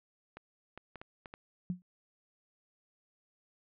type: clicks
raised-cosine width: 0.3 ms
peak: -27 dBFS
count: 6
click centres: 0.37 / 0.776 / 0.957 / 1.015 / 1.258 / 1.339 s
type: tone with exponential decay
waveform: sine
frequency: 179.8 Hz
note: F#3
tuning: 49 cents flat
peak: -28 dBFS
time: 1.7-1.82 s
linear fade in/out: 0 ms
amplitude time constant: 26 ms
effects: low-pass 2000 Hz 12 dB/octave